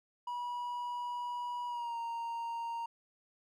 triangle tone with pitch glide, 971 to 928.8 Hz, B5 to A#5, -30 to -7 cents, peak -34 dBFS, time 0.27-2.86 s, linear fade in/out 5 ms, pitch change -77 cents, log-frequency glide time 1.67-1.97 s, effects none

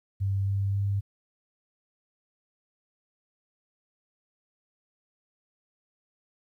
sine tone with pitch steps, 98 / 98.85 / 99.71 Hz, G2 / G2 / G2, 0 / +15 / +30 cents, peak -24 dBFS, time 0.2-1.01 s, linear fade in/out 20 ms, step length 270 ms, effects 11-bit

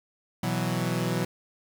sawtooth chord, B suspended fourth, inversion none, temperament equal, 123.47 / 164.81 / 185 Hz, B2 / E3 / F#3, 0 / 0 / 0 cents, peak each -26 dBFS, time 0.43-1.25 s, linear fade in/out 5 ms, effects 8-bit

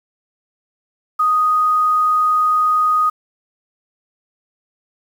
sine tone with quantisation, 1244.5 Hz, D#6, in tune, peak -12 dBFS, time 1.19-3.1 s, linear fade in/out 10 ms, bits 7, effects none

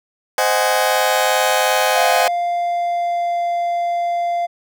sawtooth chord, Ab dominant seventh, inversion first, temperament just, 519.1 / 623 / 747.5 / 830.6 Hz, C5 / Eb5 / Gb5 / Ab5, -14 / +2 / +17 / 0 cents, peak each -16 dBFS, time 0.38-2.28 s, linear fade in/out 2 ms
triangle tone with pitch glide, 698.5 to 693.3 Hz, F5 to F5, 0 to -13 cents, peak -15 dBFS, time 1.95-4.47 s, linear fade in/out 20 ms, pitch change -13 cents, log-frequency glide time 2.25-3.43 s
effects none

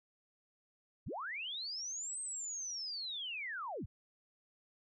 sine linear two-way sweep, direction up then down, 35.95 to 8372 to 35.95 Hz, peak -39 dBFS, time 1.06-3.86 s, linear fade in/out 10 ms, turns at 2.2 s, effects none

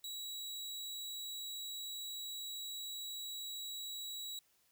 sawtooth tone, 3889 Hz, B7, 27 cents flat, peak -39 dBFS, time 0.04-4.39 s, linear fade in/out 2 ms, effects white hiss -73 dBFS RMS until 4.71 s

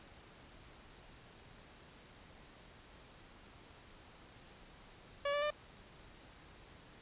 sawtooth tone with pitch steps, 569 / 581 / 596 Hz, C#5 / D5 / D5, +45 / -19 / +25 cents, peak -29 dBFS, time 5.25-5.505 s, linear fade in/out 5 ms, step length 85 ms, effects pink hiss -58 dBFS RMS until 7.01 s + resampled to 8000 Hz

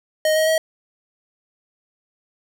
square tone with pitch steps, 622.3 / 630.6 / 639.1 Hz, D#5 / D#5 / D#5, 0 / +23 / +46 cents, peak -16 dBFS, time 0.25-0.58 s, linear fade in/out 2 ms, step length 110 ms, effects none

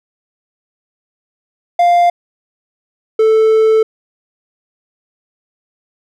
triangle tone pair in turn, 698.5 / 440 Hz, F5 / A4, 0 / 0 cents, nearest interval minor sixth, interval 800 cents, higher first, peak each -5 dBFS, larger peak neither, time 1.79-2.1 / 3.19-3.83 s, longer second, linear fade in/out 5 ms, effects none

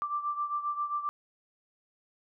sine beating tone pair, 1174.7 / 1182.2 Hz, D6 / D6, 0 / +11 cents, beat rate 7.5 Hz, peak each -31 / -36 dBFS, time 0.02-1.09 s, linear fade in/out 0 ms, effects none

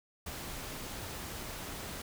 pink noise, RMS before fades -42 dBFS, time 0.26-2.02 s, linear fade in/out 5 ms, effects none

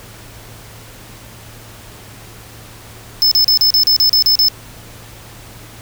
square tone bursts, 5240 Hz, E8, 11 cents flat, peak -9 dBFS, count 10, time 3.22-4.484 s, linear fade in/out 0 ms, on 94 ms, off 36 ms, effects added 111 Hz sine -40 dBFS peak until 5.81 s + pink hiss -38 dBFS RMS until 5.81 s

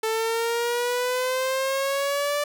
sawtooth exponential sweep, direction up, 440 to 587.3 Hz, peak -19 dBFS, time 0.03-2.44 s, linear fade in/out 5 ms, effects none

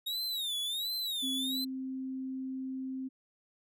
45% pulse tone with vibrato, 3729 Hz, A#7, in tune, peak -32 dBFS, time 0.06-1.65 s, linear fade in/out 10 ms, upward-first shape sine, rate 1.4 Hz, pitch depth 160 cents each way
sine tone, 262.3 Hz, C4, 4 cents sharp, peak -35 dBFS, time 1.22-3.09 s, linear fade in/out 20 ms
effects none

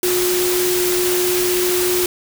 sine tone in noise, 360.4 Hz, F#4, 45 cents flat, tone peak -17 dBFS, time 0.03-2.06 s, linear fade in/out 2 ms, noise white, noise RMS -21 dBFS, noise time 0.03-2.06 s, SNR +1 dB, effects none

